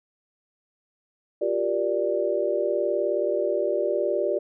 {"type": "chord", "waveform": "sine", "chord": "G minor seventh", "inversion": "third", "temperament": "just", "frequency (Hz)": [352.8, 392, 470.4, 588], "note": ["F4", "G4", "Bb4", "D5"], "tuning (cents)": [18, 0, 16, 2], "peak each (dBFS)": [-29, -27, -30, -25], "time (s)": [1.41, 4.39], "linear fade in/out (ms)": 10, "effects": []}